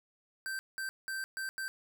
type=tone bursts at uneven times; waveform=square; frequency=1559 Hz; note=G6; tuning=10 cents flat; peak=-36 dBFS; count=5; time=0.46-0.59 / 0.78-0.89 / 1.08-1.24 / 1.37-1.49 / 1.58-1.68 s; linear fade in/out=0 ms; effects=none